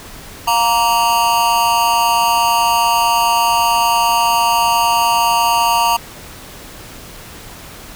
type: tone with amplitude modulation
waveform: square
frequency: 932.3 Hz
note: A#5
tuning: in tune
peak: -8 dBFS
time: 0.47-5.97 s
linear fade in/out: 10 ms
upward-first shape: sine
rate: 229 Hz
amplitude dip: 95%
effects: pink hiss -35 dBFS RMS until 7.95 s